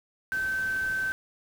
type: tone in noise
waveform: sine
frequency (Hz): 1542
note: G6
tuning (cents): -29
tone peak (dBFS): -26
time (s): 0.32-1.12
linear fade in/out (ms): 0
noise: pink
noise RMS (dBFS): -44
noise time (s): 0.32-1.12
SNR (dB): +15
effects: none